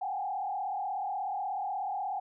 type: tone with frequency modulation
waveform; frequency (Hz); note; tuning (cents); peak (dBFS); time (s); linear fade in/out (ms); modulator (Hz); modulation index
sine; 784; G5; 0; -31; 0.01-2.2; 10; 36.5; 1.5
effects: none